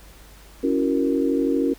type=chord; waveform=sine; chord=F# dominant seventh; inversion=second; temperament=equal; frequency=277.2 / 329.6 / 370 / 466.2 Hz; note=C#4 / E4 / F#4 / A#4; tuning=0 / 0 / 0 / 0 cents; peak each=-21 / -25 / -26 / -25 dBFS; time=0.63-1.74 s; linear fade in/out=10 ms; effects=added 50 Hz sine -47 dBFS peak until 1.78 s + pink hiss -49 dBFS RMS until 1.78 s